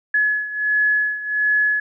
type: beating tone pair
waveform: sine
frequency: 1699 / 1700.4 Hz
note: G#6 / G#6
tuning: +39 / +40 cents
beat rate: 1.4 Hz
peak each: -18 / -22 dBFS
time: 0.14-1.8 s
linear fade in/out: 5 ms
effects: none